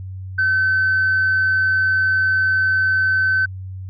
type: tone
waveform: sine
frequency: 1530 Hz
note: G6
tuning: 42 cents flat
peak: -13 dBFS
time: 0.38-3.46 s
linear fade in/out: 10 ms
effects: tanh soft clip ceiling -11 dBFS + added 94 Hz sine -28 dBFS peak until 3.89 s